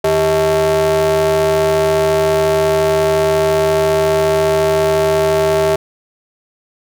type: ring-modulated tone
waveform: square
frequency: 120.2 Hz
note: B2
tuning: 46 cents flat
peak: -9 dBFS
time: 0.04-5.76 s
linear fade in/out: 5 ms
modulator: 518 Hz
effects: none

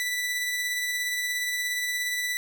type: tone with tremolo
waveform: sawtooth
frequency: 1975.5 Hz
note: B6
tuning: in tune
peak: -22 dBFS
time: 0-2.37 s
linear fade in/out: 0 ms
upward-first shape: sine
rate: 17 Hz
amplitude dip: 25%
effects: none

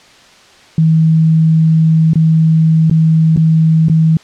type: tone with dropouts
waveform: sine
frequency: 160.3 Hz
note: E3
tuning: 48 cents flat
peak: -6 dBFS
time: 0.78-4.17 s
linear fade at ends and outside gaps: 2 ms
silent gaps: 2.134-2.156 / 2.899-2.911 / 3.363-3.373 / 3.885-3.897 s
effects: white hiss -42 dBFS RMS until 4.23 s + low-pass 5000 Hz 12 dB/octave

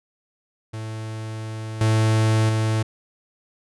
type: tone with level steps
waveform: 45% pulse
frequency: 110 Hz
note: A2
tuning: in tune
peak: -29 / -16 / -19 dBFS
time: 0.73-2.83 s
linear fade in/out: 10 ms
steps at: 1.81 / 2.49 s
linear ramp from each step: 2 ms
effects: resampled to 24000 Hz

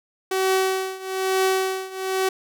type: tone with tremolo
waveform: sawtooth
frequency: 379.3 Hz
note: F#4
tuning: 43 cents sharp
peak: -13 dBFS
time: 0.31-2.29 s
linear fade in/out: 5 ms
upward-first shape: triangle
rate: 1.1 Hz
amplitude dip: 90%
effects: none

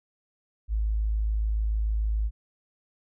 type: tone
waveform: sine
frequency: 53.5 Hz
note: A1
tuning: 48 cents flat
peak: -23 dBFS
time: 0.68-2.31 s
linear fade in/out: 50 ms
effects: none

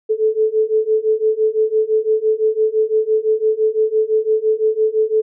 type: beating tone pair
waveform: sine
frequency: 432.7 / 438.6 Hz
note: A4 / A4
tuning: -29 / -6 cents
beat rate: 5.9 Hz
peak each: -17 / -16 dBFS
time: 0.09-5.22 s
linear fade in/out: 20 ms
effects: none

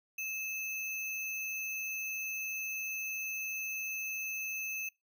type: tone with sample-and-hold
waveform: sine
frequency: 2603 Hz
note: E7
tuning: 22 cents flat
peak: -35 dBFS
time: 0.18-4.89 s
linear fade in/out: 5 ms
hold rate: 8820 Hz
effects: noise-tail reverb RT60 0.2 s tail -22 dB re dry

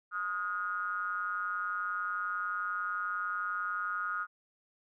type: ring-modulated tone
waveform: triangle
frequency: 94.4 Hz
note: F#2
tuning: 35 cents sharp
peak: -27 dBFS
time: 0.11-4.27 s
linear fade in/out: 50 ms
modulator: 1340 Hz
effects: none

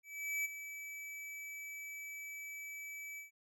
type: tone with ADSR envelope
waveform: square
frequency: 2300 Hz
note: D7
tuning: 37 cents flat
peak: -34 dBFS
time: 0.03-3.31 s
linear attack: 420 ms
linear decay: 17 ms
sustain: -11 dB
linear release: 130 ms
effects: none

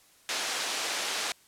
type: band-pass noise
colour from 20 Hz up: white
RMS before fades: -32 dBFS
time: 0.29-1.32 s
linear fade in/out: 0 ms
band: 380 to 5700 Hz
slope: 12 dB/octave
effects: white hiss -60 dBFS RMS until 1.47 s + low-pass 12000 Hz 12 dB/octave

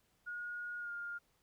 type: tone with pitch glide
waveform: sine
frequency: 1440 to 1410.4 Hz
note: F#6 to F6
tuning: -47 to +17 cents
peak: -40 dBFS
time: 0.26-1.19 s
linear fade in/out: 20 ms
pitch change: -36 cents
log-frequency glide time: 0.79-0.91 s
effects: pink hiss -75 dBFS RMS until 1.42 s

